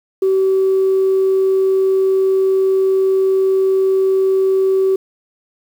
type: tone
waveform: sine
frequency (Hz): 382.5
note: G4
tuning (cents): -42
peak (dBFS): -10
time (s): 0.22-4.96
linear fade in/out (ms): 5
effects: tanh soft clip ceiling -7 dBFS + 7-bit